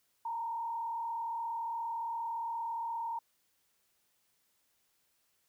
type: tone with frequency modulation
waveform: sine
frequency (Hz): 923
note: A#5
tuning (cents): -17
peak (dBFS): -34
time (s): 0.25-3.19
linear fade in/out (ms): 5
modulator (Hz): 37.3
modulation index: 0.66
effects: white hiss -75 dBFS RMS until 5.48 s